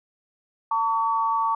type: tone pair together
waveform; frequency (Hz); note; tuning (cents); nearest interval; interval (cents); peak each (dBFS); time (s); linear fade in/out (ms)
sine; 902 / 1132.8; A5 / C#6; +43 / +37; major third; 394; -23; 0.71-1.55; 5
effects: none